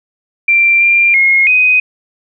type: tone with pitch steps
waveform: sine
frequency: 2361 / 2384 / 2154 / 2504 Hz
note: D7 / D7 / C7 / D#7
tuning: +9 / +25 / +50 / +10 cents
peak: -6 dBFS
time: 0.48-1.8 s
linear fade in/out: 5 ms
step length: 330 ms
effects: none